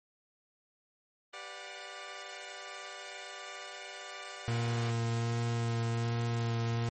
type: chord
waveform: 10% pulse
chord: G major seventh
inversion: none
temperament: equal with one note detuned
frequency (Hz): 392 / 493.9 / 587.3 / 726.9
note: G4 / B4 / D5 / F#5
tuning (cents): 0 / 0 / 0 / -31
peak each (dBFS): -42 / -43 / -39 / -39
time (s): 1.33-4.91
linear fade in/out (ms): 10
type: noise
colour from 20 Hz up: blue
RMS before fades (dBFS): -49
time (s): 2.13-5.56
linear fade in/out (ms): 50
type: tone with vibrato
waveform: 40% pulse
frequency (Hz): 116.54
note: A#2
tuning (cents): 0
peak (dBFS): -29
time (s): 4.48-6.89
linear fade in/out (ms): 0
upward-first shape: sine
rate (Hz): 1.3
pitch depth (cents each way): 12
effects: MP3 32 kbps